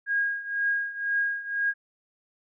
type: tone with tremolo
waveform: sine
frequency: 1633 Hz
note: G#6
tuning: 30 cents flat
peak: -21 dBFS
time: 0.06-1.74 s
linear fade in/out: 50 ms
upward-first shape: triangle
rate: 2 Hz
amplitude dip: 85%
effects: none